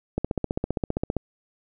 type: click train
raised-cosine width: 2 ms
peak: -11 dBFS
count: 16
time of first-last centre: 0.18-1.167 s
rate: 15.2 Hz
effects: none